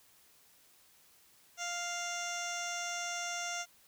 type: tone with low-pass filter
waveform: 15% pulse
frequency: 698.5 Hz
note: F5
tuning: in tune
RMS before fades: -38 dBFS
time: 1.57-3.66 s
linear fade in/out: 50 ms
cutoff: 5900 Hz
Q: 5.2
effects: white hiss -64 dBFS RMS until 3.87 s